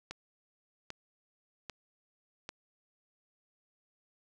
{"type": "click train", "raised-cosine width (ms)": 0.2, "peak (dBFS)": -23, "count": 4, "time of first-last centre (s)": [0.11, 2.491], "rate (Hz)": 1.26, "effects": []}